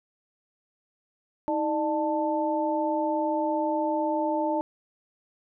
sine tone cluster, 316.6 / 601 / 884 Hz, D#4 / D5 / A5, +30 / +40 / +8 cents, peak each -28 dBFS, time 1.48-4.61 s, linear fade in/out 0 ms, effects none

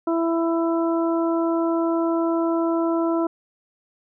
harmonic tone, 332.2 Hz, E4, 13 cents sharp, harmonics 1 / 2 / 3 / 4, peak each -20 / -26 / -30 / -32 dBFS, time 0.07-3.27 s, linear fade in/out 5 ms, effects none

